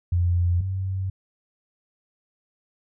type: tone pair in turn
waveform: sine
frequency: 87.6 / 94.99 Hz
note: F2 / F#2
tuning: +6 / +46 cents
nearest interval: minor second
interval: 140 cents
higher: second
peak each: -18 / -24 dBFS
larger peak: first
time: 0.12-0.61 / 0.61-1.1 s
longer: neither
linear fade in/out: 5 ms
effects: none